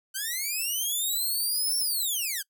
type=linear two-way sweep; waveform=5% pulse; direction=up then down; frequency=1500 to 5460 to 1500 Hz; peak=-19 dBFS; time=0.14-2.43 s; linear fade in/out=20 ms; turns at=1.78 s; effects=noise-tail reverb RT60 0.1 s tail -24 dB re dry